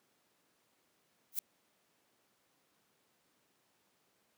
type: noise with exponential growth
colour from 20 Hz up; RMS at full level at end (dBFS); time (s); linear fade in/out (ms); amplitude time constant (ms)
violet; -29; 1.32-1.39; 2; 15
effects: pink hiss -74 dBFS RMS until 4.37 s + high-pass 200 Hz 12 dB/octave